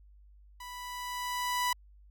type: tone with level ramp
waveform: sawtooth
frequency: 987.8 Hz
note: B5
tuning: in tune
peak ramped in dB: -39 to -23 dBFS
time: 0.6-1.73 s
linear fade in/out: 5 ms
effects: added 50 Hz sine -54 dBFS peak until 2.1 s